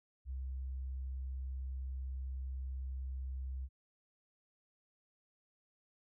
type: tone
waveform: sine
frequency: 65.41 Hz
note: C2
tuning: in tune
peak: -38 dBFS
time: 0.25-3.69 s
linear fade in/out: 50 ms
effects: none